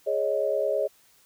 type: chord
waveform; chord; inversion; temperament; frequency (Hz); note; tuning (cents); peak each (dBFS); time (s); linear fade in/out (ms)
sine; Ab suspended fourth; none; just; 415.3 / 553.7 / 623; Ab4 / Db5 / Eb5; 0 / -2 / +2; -29 / -26 / -27; 0.06-0.88; 20
effects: white hiss -60 dBFS RMS until 1.25 s